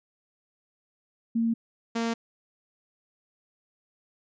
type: tone pair in turn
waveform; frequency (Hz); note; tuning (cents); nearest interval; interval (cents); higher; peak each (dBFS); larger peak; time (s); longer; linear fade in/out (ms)
sine / sawtooth; 229.2 / 230.1; A#3 / A#3; -29 / -22; unison; 7; second; -22; neither; 1.35-1.54 / 1.95-2.14; neither; 10
effects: resampled to 16000 Hz